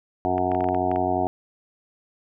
harmonic tone, 91.4 Hz, F#2, 21 cents flat, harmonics 1 / 2 / 3 / 4 / 5 / 7 / 8 / 9 / 10, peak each -33 / -35 / -29 / -28 / -35 / -28 / -24 / -33 / -36 dBFS, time 0.25-1.27 s, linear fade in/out 0 ms
clicks, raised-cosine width 0.5 ms, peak -20 dBFS, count 9, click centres 0.381 / 0.517 / 0.549 / 0.607 / 0.642 / 0.688 / 0.747 / 0.915 / 0.96 s
effects none

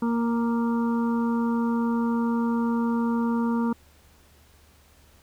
harmonic tone with a mistuned harmonic, 233.1 Hz, A#3, in tune, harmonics 1 / 2 / 4 / 5 / 6, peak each -22 / -33 / -33 / -38 / -42 dBFS, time 0.02-3.73 s, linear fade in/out 5 ms, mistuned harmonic 5, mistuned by +17 cents, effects added 74 Hz sine -57 dBFS peak until 5.22 s + pink hiss -58 dBFS RMS until 5.22 s

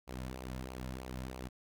sawtooth tone with flanger, 63.9 Hz, C2, 40 cents flat, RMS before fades -43 dBFS, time 0.07-1.49 s, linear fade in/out 20 ms, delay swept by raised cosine 0.54 to 2.64 ms, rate 3.1 Hz, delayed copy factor -0.6, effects none

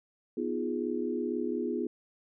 sine chord, F half-diminished seventh, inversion second, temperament equal, 246.9 / 311.1 / 349.2 / 415.3 Hz, Cb4 / Eb4 / F4 / Ab4, 0 / 0 / 0 / 0 cents, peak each -34 / -37 / -34 / -35 dBFS, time 0.37-1.87 s, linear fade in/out 5 ms, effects none

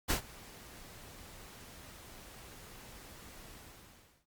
pink noise with ADSR envelope, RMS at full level -29 dBFS, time 0.08-4.26 s, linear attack 27 ms, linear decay 100 ms, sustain -23 dB, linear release 740 ms, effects noise-tail reverb RT60 0.1 s tail -21 dB re dry + Opus 48 kbps

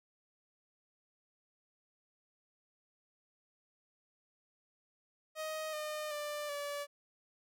sawtooth tone with pitch steps, 626 / 608.9 / 592.2 / 576 Hz, D#5 / D#5 / D5 / D5, +10 / -38 / +14 / -34 cents, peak -34 dBFS, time 5.35-6.87 s, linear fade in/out 50 ms, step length 380 ms, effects none

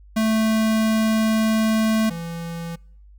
square tone pair in turn, 220.1 / 167.97 Hz, A3 / E3, +1 / +33 cents, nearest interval perfect fourth, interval 468 cents, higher first, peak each -18 / -29 dBFS, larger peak first, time 0.16-2.1 / 2.1-2.76 s, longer first, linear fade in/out 10 ms, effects noise-tail reverb RT60 0.7 s tail -26 dB re dry + added 50 Hz sine -44 dBFS peak until 3.18 s

